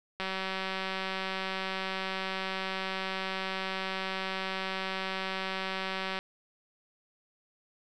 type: click train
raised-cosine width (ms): 0.3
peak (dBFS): -18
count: 1139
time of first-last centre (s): 0.2-6.189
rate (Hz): 190
effects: none